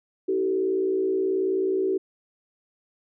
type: tone with frequency modulation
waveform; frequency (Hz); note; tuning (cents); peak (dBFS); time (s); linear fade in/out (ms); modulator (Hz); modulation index
sine; 380; F#4; +46; -21; 0.28-1.98; 10; 58.8; 0.75
effects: none